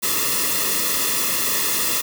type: noise with comb filter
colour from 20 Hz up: white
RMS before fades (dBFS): -21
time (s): 0.02-2.02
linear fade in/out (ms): 20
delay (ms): 1.3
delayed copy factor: -0.95
effects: none